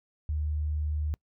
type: tone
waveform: sine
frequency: 75.6 Hz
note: D#2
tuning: 49 cents flat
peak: -27 dBFS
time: 0.29-1.14 s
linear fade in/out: 0 ms
effects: noise-tail reverb RT60 0.1 s tail -26 dB re dry